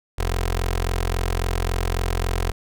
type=tone with notch filter; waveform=15% pulse; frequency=43.65 Hz; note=F1; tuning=in tune; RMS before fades=-23 dBFS; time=0.18-2.52 s; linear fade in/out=10 ms; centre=160 Hz; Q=0.71; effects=none